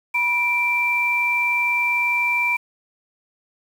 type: tone pair together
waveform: sine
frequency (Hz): 971.2 / 2349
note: B5 / D7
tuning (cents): -29 / 0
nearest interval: octave + minor third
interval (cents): 1529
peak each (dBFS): -25 / -18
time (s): 0.14-2.57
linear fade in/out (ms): 10
effects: 7-bit